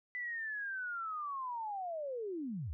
sine linear sweep, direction down, 2000 to 60.7 Hz, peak -37 dBFS, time 0.15-2.73 s, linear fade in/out 0 ms, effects none

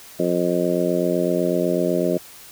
harmonic tone, 88 Hz, F2, 14 cents sharp, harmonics 2 / 3 / 4 / 5 / 6 / 7, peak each -25 / -26 / -23 / -27 / -26 / -24 dBFS, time 0.19-2.18 s, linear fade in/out 10 ms, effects white hiss -43 dBFS RMS until 2.51 s

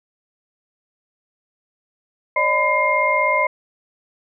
sine tone cluster, 555 / 611 / 1006 / 2122 Hz, C#5 / D#5 / B5 / C7, +2 / -32 / +32 / +24 cents, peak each -25 / -22 / -19 / -19 dBFS, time 2.36-3.47 s, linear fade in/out 5 ms, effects none

